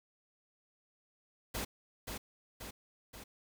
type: noise with echo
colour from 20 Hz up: pink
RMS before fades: -38 dBFS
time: 1.54-1.65 s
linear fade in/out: 10 ms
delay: 530 ms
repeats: 3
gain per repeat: -4 dB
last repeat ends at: 3.24 s
effects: none